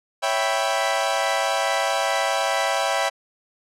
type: chord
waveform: sawtooth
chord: C# half-diminished seventh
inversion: none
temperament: equal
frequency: 554.4 / 659.3 / 784 / 987.8 Hz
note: C#5 / E5 / G5 / B5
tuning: 0 / 0 / 0 / 0 cents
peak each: -23 / -21 / -21 / -24 dBFS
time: 0.22-3.1 s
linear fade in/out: 20 ms
effects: low-pass 9000 Hz 12 dB/octave